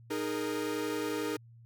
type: chord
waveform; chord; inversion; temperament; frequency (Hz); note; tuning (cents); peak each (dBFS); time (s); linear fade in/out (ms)
45% pulse; D# suspended fourth; none; equal with one note detuned; 307.9 / 415.3 / 466.2; D#4 / G#4 / A#4; -18 / 0 / 0; -35 / -37 / -37; 0.1-1.37; 10
effects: added 116 Hz sine -52 dBFS peak until 1.65 s